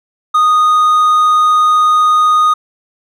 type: tone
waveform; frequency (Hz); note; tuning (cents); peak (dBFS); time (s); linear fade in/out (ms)
triangle; 1238; D#6; -9; -5; 0.34-2.54; 10
effects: none